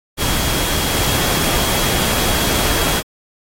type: tone in noise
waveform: sine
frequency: 3290 Hz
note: G#7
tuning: 17 cents flat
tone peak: -27 dBFS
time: 0.17-3.03 s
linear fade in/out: 50 ms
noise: pink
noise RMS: -18 dBFS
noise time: 0.17-3.03 s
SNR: -12 dB
effects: AAC 48 kbps